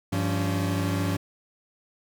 40% pulse tone cluster, 98.9 / 172.9 / 283.4 Hz, G2 / F3 / C#4, +16 / -17 / +38 cents, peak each -26 / -29 / -29 dBFS, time 0.12-1.17 s, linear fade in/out 10 ms, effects none

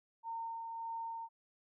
sine tone with tremolo, 914 Hz, A#5, 34 cents flat, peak -38 dBFS, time 0.23-1.29 s, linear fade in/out 50 ms, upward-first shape sine, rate 1.7 Hz, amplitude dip 30%, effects none

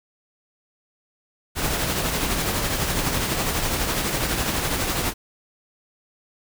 pink noise with tremolo, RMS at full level -22 dBFS, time 1.55-5.14 s, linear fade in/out 50 ms, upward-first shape triangle, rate 12 Hz, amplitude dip 45%, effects none

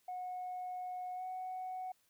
sine tone with pitch glide, 730 to 742.3 Hz, F#5 to F#5, -24 to +5 cents, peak -38 dBFS, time 0.08-1.92 s, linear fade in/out 5 ms, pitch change +29 cents, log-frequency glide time 1.15-1.23 s, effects tanh soft clip ceiling -36 dBFS + white hiss -74 dBFS RMS until 2.09 s

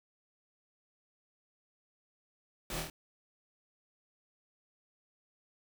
pink noise with echo, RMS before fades -40 dBFS, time 2.7-2.8 s, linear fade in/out 2 ms, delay 25 ms, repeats 4, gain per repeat -2 dB, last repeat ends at 2.9 s, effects none

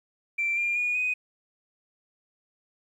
sine tone with pitch steps, 2349 / 2397 / 2446 / 2496 Hz, D7 / D7 / D#7 / D#7, 0 / +35 / -30 / +5 cents, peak -23 dBFS, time 0.38-1.14 s, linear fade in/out 10 ms, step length 190 ms, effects tanh soft clip ceiling -19 dBFS + 10-bit

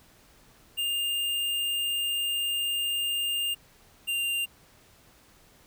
square tone pair in turn, 2808 / 2790 Hz, F7 / F7, +9 / -2 cents, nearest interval unison, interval 11 cents, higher first, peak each -27 dBFS, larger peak neither, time 0.77-3.55 / 4.07-4.46 s, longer first, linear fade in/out 20 ms, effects pink hiss -58 dBFS RMS until 5.66 s

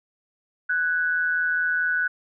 sine tone pair together, 1484.4 / 1649 Hz, F#6 / G#6, +5 / -13 cents, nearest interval major second, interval 182 cents, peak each -21 / -29 dBFS, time 0.69-2.08 s, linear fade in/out 10 ms, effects none

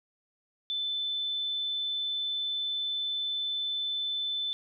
sine tone, 3520 Hz, A7, in tune, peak -29 dBFS, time 0.7-4.53 s, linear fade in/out 0 ms, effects none

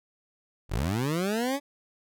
20% pulse linear sweep, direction up, 37.1 to 289.1 Hz, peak -21 dBFS, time 0.69-1.6 s, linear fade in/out 50 ms, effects none

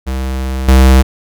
square tone with level steps, 65.41 Hz, C2, in tune, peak -16 / -4 dBFS, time 0.06-1.03 s, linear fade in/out 20 ms, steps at 0.68 s, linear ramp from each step 5 ms, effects none

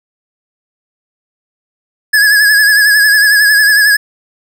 square tone with vibrato, 1686 Hz, G#6, 26 cents sharp, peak -6 dBFS, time 2.13-3.97 s, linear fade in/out 10 ms, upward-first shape sine, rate 11 Hz, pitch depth 53 cents each way, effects none

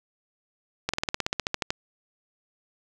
slowing click train, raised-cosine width 0.2 ms, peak -8 dBFS, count 14, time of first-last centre 0.89-1.705 s, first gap 46 ms, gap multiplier 1.05, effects none

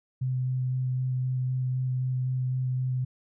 sine tone with vibrato, 128.2 Hz, C3, 35 cents flat, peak -25 dBFS, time 0.21-3.05 s, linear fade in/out 10 ms, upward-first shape square, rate 3.9 Hz, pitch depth 8 cents each way, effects none

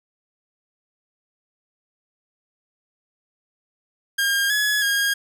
sawtooth tone with pitch steps, 1613 / 1693 / 1628 Hz, G6 / G#6 / G#6, +49 / +33 / -35 cents, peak -15 dBFS, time 4.18-5.14 s, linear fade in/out 10 ms, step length 320 ms, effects none

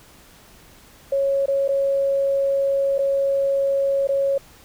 sine tone with dropouts, 551 Hz, C#5, 11 cents flat, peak -17 dBFS, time 1.12-4.38 s, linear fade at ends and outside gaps 5 ms, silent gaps 1.459-1.481 / 1.679-1.688 / 2.982-2.989 / 4.073-4.089 s, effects pink hiss -49 dBFS RMS until 4.64 s

